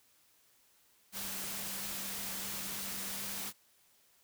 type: tone in noise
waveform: sine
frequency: 196 Hz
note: G3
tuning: in tune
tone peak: -51 dBFS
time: 1.12-3.53 s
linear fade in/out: 50 ms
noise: white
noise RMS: -40 dBFS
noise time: 1.12-3.53 s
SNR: -14 dB
effects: white hiss -68 dBFS RMS until 4.23 s

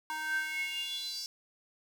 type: tone with high-pass filter sweep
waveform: square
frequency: 311.1 Hz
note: D#4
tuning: in tune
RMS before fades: -36 dBFS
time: 0.1-1.26 s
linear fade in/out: 0 ms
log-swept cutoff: 1100 to 5200 Hz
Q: 8.3
effects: none

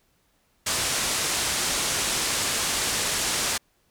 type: low-pass noise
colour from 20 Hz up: white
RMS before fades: -26 dBFS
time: 0.66-3.58 s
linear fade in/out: 10 ms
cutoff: 9400 Hz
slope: 24 dB/octave
effects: pink hiss -67 dBFS RMS until 3.9 s

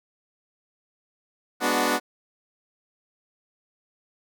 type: chord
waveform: 10% pulse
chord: G# half-diminished seventh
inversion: none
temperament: equal with one note detuned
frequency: 207.7 / 246.9 / 293.7 / 367.7 Hz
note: G#3 / B3 / D4 / F#4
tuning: 0 / 0 / 0 / -11 cents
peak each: -23 / -17 / -17 / -19 dBFS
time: 1.6-2 s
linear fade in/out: 50 ms
effects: none

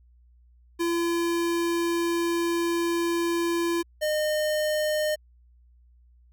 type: tone pair in turn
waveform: square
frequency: 340 / 610.2 Hz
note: F4 / D#5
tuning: -46 / -34 cents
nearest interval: minor seventh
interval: 1012 cents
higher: second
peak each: -24 dBFS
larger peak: neither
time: 0.79-3.83 / 4.01-5.16 s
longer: first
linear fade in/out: 20 ms
effects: added 60 Hz sine -54 dBFS peak until 6.32 s

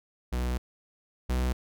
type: tone pair in turn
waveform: 45% pulse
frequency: 61.74 / 62.75 Hz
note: B1 / B1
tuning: 0 / +28 cents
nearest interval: unison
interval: 28 cents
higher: second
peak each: -27 / -25 dBFS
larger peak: second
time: 0.32-0.58 / 1.29-1.53 s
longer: first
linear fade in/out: 10 ms
effects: none

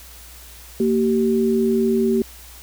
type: tone pair together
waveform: sine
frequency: 230 / 385.3 Hz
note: A#3 / G4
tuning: -23 / -30 cents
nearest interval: major sixth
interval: 893 cents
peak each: -18 dBFS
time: 0.8-2.22 s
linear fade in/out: 2 ms
effects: added 60 Hz sine -43 dBFS peak until 2.62 s + white hiss -43 dBFS RMS until 2.62 s

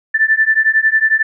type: beating tone pair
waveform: sine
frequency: 1760 / 1771 Hz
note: A6 / A6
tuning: 0 / +11 cents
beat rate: 11 Hz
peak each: -13 dBFS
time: 0.14-1.23 s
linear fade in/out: 10 ms
effects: none

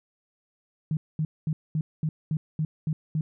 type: tone bursts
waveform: sine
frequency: 155.56 Hz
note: D#3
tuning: in tune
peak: -23 dBFS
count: 9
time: 0.91-3.21 s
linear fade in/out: 2 ms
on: 60 ms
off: 220 ms
effects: none

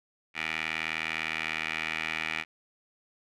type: tone with band-pass filter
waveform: 15% pulse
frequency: 79.7 Hz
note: D#2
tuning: 42 cents sharp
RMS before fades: -33 dBFS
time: 0.34-2.45 s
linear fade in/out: 50 ms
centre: 2300 Hz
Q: 4
effects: none

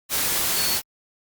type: tone in noise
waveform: sine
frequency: 4415 Hz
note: C#8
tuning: 8 cents flat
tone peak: -26 dBFS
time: 0.54-0.79 s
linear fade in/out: 50 ms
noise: white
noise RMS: -23 dBFS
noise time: 0.09-0.82 s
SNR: -6 dB
effects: Opus 48 kbps

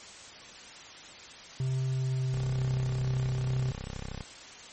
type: tone with pitch glide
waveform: triangle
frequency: 130.81 to 128.49 Hz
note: C3 to C3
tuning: 0 to -31 cents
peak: -25 dBFS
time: 1.6-3.71 s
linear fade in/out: 2 ms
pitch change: -31 cents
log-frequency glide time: 1.84-2.91 s
type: tone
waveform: 10% pulse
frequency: 32.7 Hz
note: C1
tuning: in tune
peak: -29 dBFS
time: 2.31-4.24 s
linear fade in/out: 20 ms
effects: white hiss -47 dBFS RMS until 4.72 s + MP3 32 kbps

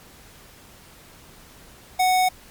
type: tone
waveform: square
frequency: 740 Hz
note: F#5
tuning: in tune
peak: -17 dBFS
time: 1.99-2.29 s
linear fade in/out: 10 ms
effects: pink hiss -48 dBFS RMS until 2.5 s + MP3 96 kbps

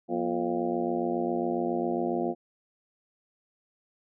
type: harmonic tone with a mistuned harmonic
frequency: 87.31 Hz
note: F2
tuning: in tune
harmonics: 2 / 3 / 4 / 5 / 6 / 7 / 8 / 9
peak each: -39 / -32 / -30 / -37 / -36 / -41 / -33 / -41 dBFS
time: 0.08-2.35 s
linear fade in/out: 50 ms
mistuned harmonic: 3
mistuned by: -150 cents
effects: none

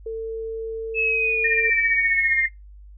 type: tone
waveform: sine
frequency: 448.3 Hz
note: A4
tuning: 32 cents sharp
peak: -26 dBFS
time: 0.06-1.7 s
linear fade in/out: 5 ms
type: exponential sweep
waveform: sine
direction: down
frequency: 2612 to 2093 Hz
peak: -19 dBFS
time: 0.94-2.49 s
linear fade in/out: 50 ms
type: tone with tremolo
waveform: sine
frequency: 1838 Hz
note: A#6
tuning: 25 cents flat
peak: -17 dBFS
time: 1.44-2.46 s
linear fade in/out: 5 ms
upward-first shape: triangle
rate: 15 Hz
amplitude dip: 100%
effects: noise-tail reverb RT60 0.2 s tail -23 dB re dry + added 50 Hz sine -41 dBFS peak until 2.97 s

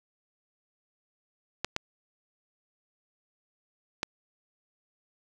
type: clicks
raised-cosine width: 0.2 ms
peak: -11 dBFS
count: 3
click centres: 1.646 / 1.764 / 4.031 s
effects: none

